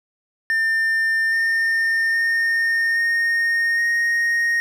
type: tone with pitch steps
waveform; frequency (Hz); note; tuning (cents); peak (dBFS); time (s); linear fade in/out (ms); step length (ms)
triangle; 1800 / 1815.7 / 1831.5 / 1847.4 / 1863.5; A6 / A#6 / A#6 / A#6 / A#6; +39 / -46 / -31 / -16 / -1; -15; 0.5-4.6; 0; 820
effects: none